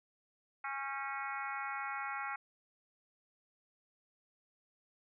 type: harmonic tone with a mistuned harmonic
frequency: 274.8 Hz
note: C#4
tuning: 15 cents flat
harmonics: 3 / 4 / 5 / 6 / 7 / 8 / 9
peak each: -43 / -45 / -42 / -49 / -46 / -46 / -52 dBFS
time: 0.64-2.36 s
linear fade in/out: 5 ms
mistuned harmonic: 6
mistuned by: -52 cents
effects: none